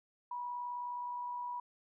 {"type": "tone with amplitude modulation", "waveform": "sine", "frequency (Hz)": 975, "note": "B5", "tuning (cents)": -23, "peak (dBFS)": -36, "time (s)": [0.31, 1.6], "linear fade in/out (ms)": 5, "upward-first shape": "sine", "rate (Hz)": 59.3, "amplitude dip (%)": 30, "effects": []}